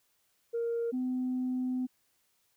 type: tone pair in turn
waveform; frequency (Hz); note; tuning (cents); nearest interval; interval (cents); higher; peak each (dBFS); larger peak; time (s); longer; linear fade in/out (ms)
sine; 466.2 / 254.1; A#4 / B3; 0 / +49; major seventh; 1051; first; -28; neither; 0.53-0.92 / 0.92-1.87; second; 20
effects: tanh soft clip ceiling -26 dBFS + white hiss -73 dBFS RMS until 2.56 s